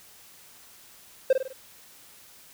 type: tone with echo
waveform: triangle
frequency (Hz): 525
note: C5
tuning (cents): +6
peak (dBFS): -13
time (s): 1.3-1.33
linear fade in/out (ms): 5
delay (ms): 50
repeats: 4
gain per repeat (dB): -6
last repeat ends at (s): 1.53
effects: white hiss -52 dBFS RMS until 2.53 s